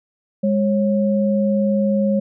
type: tone pair together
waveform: sine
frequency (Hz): 204.5 / 546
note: G#3 / C#5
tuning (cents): -26 / -26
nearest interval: octave + perfect fourth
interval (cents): 1700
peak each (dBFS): -16 / -20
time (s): 0.43-2.2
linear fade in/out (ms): 10
effects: none